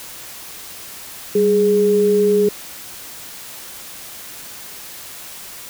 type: tone pair together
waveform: sine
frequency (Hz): 196 / 415.3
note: G3 / G#4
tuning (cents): 0 / 0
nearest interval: octave + minor second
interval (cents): 1300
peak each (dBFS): -20 / -12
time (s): 1.35-2.49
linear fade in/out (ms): 5
effects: white hiss -35 dBFS RMS until 5.69 s